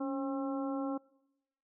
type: harmonic tone with a mistuned harmonic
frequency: 268.3 Hz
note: C4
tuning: 44 cents sharp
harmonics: 1 / 2 / 3 / 4 / 5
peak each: -34 / -40 / -44 / -46 / -48 dBFS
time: 0-0.98 s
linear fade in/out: 10 ms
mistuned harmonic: 1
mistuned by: +58 cents
effects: noise-tail reverb RT60 0.9 s tail -24 dB re dry